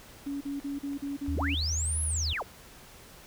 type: tone bursts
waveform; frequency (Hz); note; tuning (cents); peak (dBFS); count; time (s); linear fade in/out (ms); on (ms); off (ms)
sine; 281.4; C#4; +26; -31; 7; 0.26-1.55; 10; 150; 40
type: click train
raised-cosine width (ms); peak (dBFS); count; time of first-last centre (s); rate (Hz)
0.5; -36; 4; 0.27-1.263; 3.02
type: tone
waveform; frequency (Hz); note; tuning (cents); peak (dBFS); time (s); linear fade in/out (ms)
sine; 78.1; D#2; +7; -29; 1.28-2.33; 0
type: linear two-way sweep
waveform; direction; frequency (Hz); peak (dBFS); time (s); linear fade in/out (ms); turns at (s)
sine; up then down; 68 to 10900 to 282.6; -30; 1.36-2.43; 10; 2.03
effects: pink hiss -51 dBFS RMS until 3.26 s